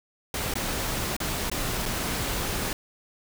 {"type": "noise with dropouts", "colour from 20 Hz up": "pink", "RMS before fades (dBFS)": -29, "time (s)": [0.34, 2.73], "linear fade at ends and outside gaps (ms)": 2, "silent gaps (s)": [[0.539, 0.554], [1.166, 1.202], [1.499, 1.515], [1.856, 1.86]], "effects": []}